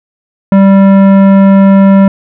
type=tone with tanh clipping; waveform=sine; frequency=195.3 Hz; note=G3; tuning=6 cents flat; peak=-3 dBFS; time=0.52-2.08 s; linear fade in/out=2 ms; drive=15 dB; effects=none